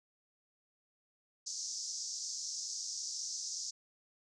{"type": "band-pass noise", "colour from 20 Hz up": "pink", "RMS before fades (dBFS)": -41, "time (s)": [1.46, 3.71], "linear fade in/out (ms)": 10, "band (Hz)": [5100, 6700], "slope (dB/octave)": 48, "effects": []}